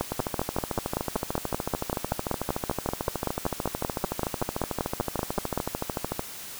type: two click trains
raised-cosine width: 1 ms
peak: -11 / -13 dBFS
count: 30 / 83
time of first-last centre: 0.01-5.576 / 0.12-6.194 s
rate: 5.21 / 13.5 Hz
effects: white hiss -40 dBFS RMS until 6.59 s